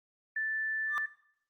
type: tone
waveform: sine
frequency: 1760 Hz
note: A6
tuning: in tune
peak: -30 dBFS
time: 0.36-1.06 s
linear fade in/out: 5 ms
type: tone with exponential growth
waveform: triangle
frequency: 1189 Hz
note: D6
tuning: 21 cents sharp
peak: -26 dBFS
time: 0.86-0.98 s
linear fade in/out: 0 ms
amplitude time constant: 24 ms
effects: noise-tail reverb RT60 0.7 s tail -18 dB re dry + Opus 48 kbps